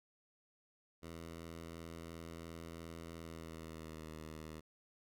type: tone with pitch glide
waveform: 10% pulse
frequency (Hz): 82.9 to 78.56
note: E2 to D#2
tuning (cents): +10 to +17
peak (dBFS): -39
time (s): 1.02-4.61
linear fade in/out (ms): 20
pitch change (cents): -93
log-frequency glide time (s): 3.15-4.1
effects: none

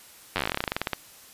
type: slowing click train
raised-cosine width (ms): 0.3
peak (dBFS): -9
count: 21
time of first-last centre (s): 0.36-0.933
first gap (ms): 10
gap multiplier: 1.1
effects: white hiss -50 dBFS RMS until 1.33 s + resampled to 32000 Hz

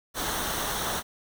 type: noise with comb filter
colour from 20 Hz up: pink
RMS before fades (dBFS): -30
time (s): 0.14-1.03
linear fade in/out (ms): 50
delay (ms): 0.41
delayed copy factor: -0.55
effects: none

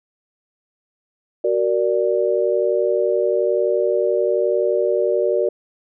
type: chord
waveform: sine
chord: Gb augmented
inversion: none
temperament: equal with one note detuned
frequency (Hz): 374.7 / 466.2 / 587.3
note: Gb4 / Bb4 / D5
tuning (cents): +22 / 0 / 0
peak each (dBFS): -20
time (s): 1.44-5.49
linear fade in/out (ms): 5
effects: none

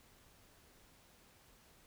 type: silence
effects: pink hiss -65 dBFS RMS until 1.86 s

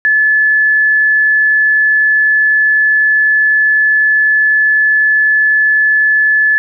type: tone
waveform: sine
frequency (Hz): 1726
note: A6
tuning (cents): -34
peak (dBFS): -7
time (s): 0.05-6.58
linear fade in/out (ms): 0
effects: none

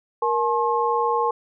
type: tone cluster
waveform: sine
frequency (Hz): 470.3 / 859 / 1072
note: A#4 / A5 / C6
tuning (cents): +15 / -42 / +42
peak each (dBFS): -23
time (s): 0.22-1.31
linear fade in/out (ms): 5
effects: none

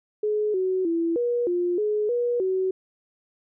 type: tone with pitch steps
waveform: sine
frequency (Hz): 423.1 / 373.6 / 333.7 / 480.7 / 352.6 / 422.1 / 482.1 / 376.2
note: G#4 / F#4 / E4 / B4 / F4 / G#4 / B4 / F#4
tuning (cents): +32 / +17 / +21 / -47 / +17 / +28 / -42 / +29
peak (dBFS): -21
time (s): 0.23-2.71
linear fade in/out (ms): 5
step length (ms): 310
effects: none

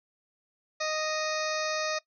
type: harmonic tone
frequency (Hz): 621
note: D#5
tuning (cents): -3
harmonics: 1 / 2 / 3 / 4 / 6 / 7 / 8 / 9 / 10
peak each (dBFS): -32 / -35 / -37 / -38 / -40 / -40 / -41 / -42 / -42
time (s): 0.8-1.99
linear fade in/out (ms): 10
effects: noise-tail reverb RT60 0.1 s tail -19 dB re dry

